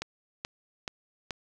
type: click train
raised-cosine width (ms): 0.2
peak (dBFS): -16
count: 4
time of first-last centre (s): 0.02-1.308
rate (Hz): 2.33
effects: none